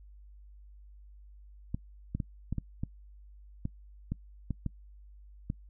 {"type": "clicks", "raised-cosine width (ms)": 5, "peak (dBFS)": -20, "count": 11, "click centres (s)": [1.745, 2.15, 2.202, 2.526, 2.583, 2.835, 3.654, 4.12, 4.507, 4.663, 5.501], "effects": ["noise-tail reverb RT60 0.1 s tail -23 dB re dry", "added 50 Hz sine -50 dBFS peak until 5.69 s"]}